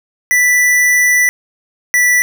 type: tone pair in turn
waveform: square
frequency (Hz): 1975.5 / 1965.9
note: B6 / B6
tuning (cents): 0 / -8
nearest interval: unison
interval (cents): 8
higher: first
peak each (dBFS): -9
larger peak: neither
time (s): 0.31-1.29 / 1.94-2.22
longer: first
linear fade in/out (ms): 0
effects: none